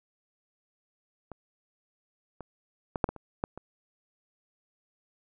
clicks, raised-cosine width 1 ms, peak -27 / -26 / -16 / -8 / -19 / -29 / -14 / -27 dBFS, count 8, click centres 1.317 / 2.407 / 2.958 / 3.042 / 3.09 / 3.163 / 3.439 / 3.576 s, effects none

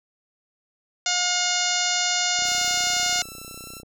harmonic tone, 716 Hz, F5, 43 cents sharp, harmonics 1 / 2 / 3 / 4 / 5 / 6 / 7 / 8 / 9 / 10, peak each -30 / -30 / -30 / -30 / -30 / -30 / -30 / -30 / -30 / -30 dBFS, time 1.06-3.22 s, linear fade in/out 2 ms
click train, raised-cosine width 2 ms, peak -30 dBFS, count 46, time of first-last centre 2.39-3.832 s, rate 31.2 Hz
5% pulse tone with pitch glide, 1318.5 to 1343.9 Hz, E6 to E6, 0 to +33 cents, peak -27 dBFS, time 2.43-3.83 s, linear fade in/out 50 ms, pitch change +33 cents, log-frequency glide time 2.96-3.7 s
violet noise with exponential decay, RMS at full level -42 dBFS, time 2.65-2.83 s, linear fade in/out 1 ms, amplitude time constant 38 ms
effects none

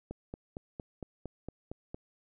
click train, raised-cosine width 2 ms, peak -26 dBFS, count 9, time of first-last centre 0.11-1.945 s, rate 4.36 Hz, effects none

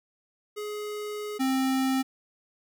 square tone pair in turn, 419.3 / 263.9 Hz, G#4 / C4, +17 / +15 cents, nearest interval minor sixth, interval 802 cents, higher first, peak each -33 / -24 dBFS, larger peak second, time 0.56-1.39 / 1.39-2.03 s, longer first, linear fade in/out 20 ms, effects none

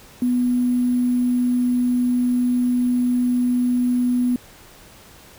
sine tone with sample-and-hold, 246.9 Hz, B3, in tune, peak -16 dBFS, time 0.22-4.36 s, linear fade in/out 2 ms, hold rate 11025 Hz, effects pink hiss -46 dBFS RMS until 5.38 s

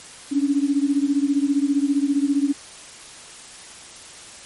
sine beating tone pair, 277.2 / 292.2 Hz, C#4 / D4, 0 / -9 cents, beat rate 15 Hz, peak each -19 / -21 dBFS, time 0.31-2.53 s, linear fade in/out 20 ms, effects white hiss -41 dBFS RMS until 4.45 s + MP3 48 kbps

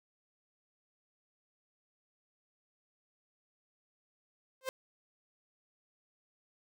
sawtooth tone with exponential growth, 523.3 Hz, C5, in tune, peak -26 dBFS, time 4.61-4.69 s, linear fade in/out 1 ms, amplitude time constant 16 ms, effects none

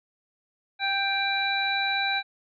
harmonic tone, 787 Hz, G5, 7 cents sharp, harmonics 1 / 2 / 3 / 5, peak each -29 / -29 / -29 / -29 dBFS, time 0.79-2.23 s, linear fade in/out 50 ms, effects none

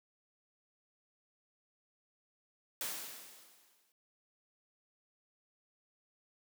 white noise with exponential decay, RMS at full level -37 dBFS, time 2.81-3.92 s, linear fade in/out 1 ms, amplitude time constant 240 ms, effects high-pass 200 Hz 12 dB/octave

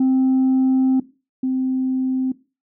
sine tone pair in turn, 261.6 / 259.9 Hz, C4 / C4, 0 / -11 cents, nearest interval unison, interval 11 cents, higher first, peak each -11 / -17 dBFS, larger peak first, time 0-1 / 1.43-2.32 s, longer first, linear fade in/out 5 ms, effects noise-tail reverb RT60 0.3 s tail -18 dB re dry + tanh soft clip ceiling -12 dBFS

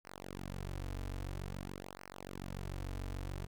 sawtooth tone with flanger, 46.88 Hz, F#1, 23 cents sharp, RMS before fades -43 dBFS, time 0.04-3.47 s, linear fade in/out 20 ms, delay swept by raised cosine 0.27 to 5.47 ms, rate 0.5 Hz, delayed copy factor -1, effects none

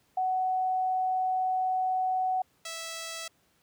sine / 5% pulse tone pair in turn, 746 / 656.8 Hz, F#5 / E5, +14 / -6 cents, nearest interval major second, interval 220 cents, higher first, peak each -25 dBFS, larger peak neither, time 0.17-2.42 / 2.65-3.28 s, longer first, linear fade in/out 5 ms, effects pink hiss -68 dBFS RMS until 3.62 s + high-pass 80 Hz 12 dB/octave

